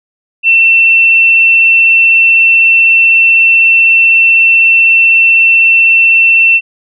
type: tone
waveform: sine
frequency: 2692 Hz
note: E7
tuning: 36 cents sharp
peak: -3 dBFS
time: 0.43-6.61 s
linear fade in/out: 50 ms
effects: none